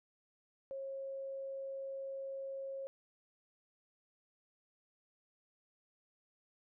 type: tone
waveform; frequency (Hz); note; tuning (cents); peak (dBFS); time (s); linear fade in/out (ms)
sine; 542; C#5; -39; -40; 0.71-2.87; 0
effects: none